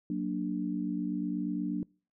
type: chord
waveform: sine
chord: Gb augmented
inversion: none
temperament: equal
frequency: 185 / 233.1 / 293.7 Hz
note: Gb3 / Bb3 / D4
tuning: 0 / 0 / 0 cents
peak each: -34 / -36 / -33 dBFS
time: 0.1-1.83 s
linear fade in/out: 2 ms
effects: noise-tail reverb RT60 0.4 s tail -26 dB re dry